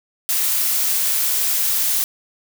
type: noise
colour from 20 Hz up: blue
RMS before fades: -19 dBFS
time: 0.29-2.04 s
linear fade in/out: 0 ms
effects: none